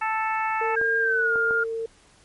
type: harmonic tone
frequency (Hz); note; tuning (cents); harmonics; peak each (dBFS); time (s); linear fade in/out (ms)
440; A4; 0; 2 / 3 / 4 / 5 / 6; -25 / -29 / -31 / -33 / -35; 0.01-0.76; 10
type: tone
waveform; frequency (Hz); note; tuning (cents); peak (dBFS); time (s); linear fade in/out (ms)
sine; 453; A#4; -50; -26; 0.61-1.86; 5
type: tone with pitch glide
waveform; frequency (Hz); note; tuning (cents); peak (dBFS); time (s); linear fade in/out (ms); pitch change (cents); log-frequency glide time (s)
sine; 1610 to 1409.7; G6 to F6; +46 to +16; -20; 0.76-1.64; 10; -230; 1-1.34
type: clicks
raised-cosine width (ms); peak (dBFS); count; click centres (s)
1; -22; 3; 0.814 / 1.358 / 1.509
effects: pink hiss -56 dBFS RMS until 2.24 s + MP3 48 kbps